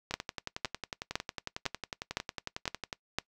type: two click trains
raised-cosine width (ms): 0.2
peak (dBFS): -18 / -12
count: 32 / 7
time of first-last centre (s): 0.11-2.928 / 0.14-3.186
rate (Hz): 11 / 1.97
effects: noise-tail reverb RT60 0.1 s tail -22 dB re dry